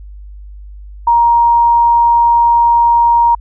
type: tone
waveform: sine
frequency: 940 Hz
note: A#5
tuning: 14 cents sharp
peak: -6 dBFS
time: 1.07-3.35 s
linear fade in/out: 5 ms
effects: added 50 Hz sine -29 dBFS peak until 3.4 s